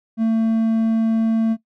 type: tone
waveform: triangle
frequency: 224.3 Hz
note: A3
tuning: 34 cents sharp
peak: -13 dBFS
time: 0.17-1.57 s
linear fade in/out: 50 ms
effects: noise-tail reverb RT60 0.1 s tail -18 dB re dry